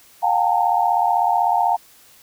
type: tone cluster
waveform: sine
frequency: 715 / 795 / 875 / 911 Hz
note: F5 / G5 / A5 / A#5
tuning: +41 / +24 / -10 / -40 cents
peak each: -19 / -20 / -27 / -20 dBFS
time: 0.22-1.77 s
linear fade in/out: 20 ms
effects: white hiss -50 dBFS RMS until 2.22 s